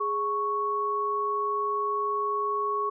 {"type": "tone pair together", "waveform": "sine", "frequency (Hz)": [415.3, 1108.7], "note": ["G#4", "C#6"], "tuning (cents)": [0, 0], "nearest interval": "octave + perfect fourth", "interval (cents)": 1700, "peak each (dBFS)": [-31, -26], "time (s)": [0, 2.9], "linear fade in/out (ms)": 10, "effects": []}